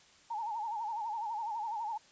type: tone with vibrato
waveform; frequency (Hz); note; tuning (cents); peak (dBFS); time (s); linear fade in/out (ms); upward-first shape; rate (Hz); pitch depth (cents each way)
sine; 880; A5; 0; -34; 0.3-1.98; 10; sine; 12; 110
effects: white hiss -61 dBFS RMS until 2.11 s + resampled to 16000 Hz